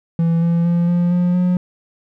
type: tone with pitch steps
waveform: triangle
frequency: 166.6 / 169.22 / 171.88 / 174.58 / 177.32 / 180.11 Hz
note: E3 / E3 / F3 / F3 / F3 / F#3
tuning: +19 / +46 / -27 / 0 / +27 / -46 cents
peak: -11 dBFS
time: 0.19-1.57 s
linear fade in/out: 2 ms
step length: 230 ms
effects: none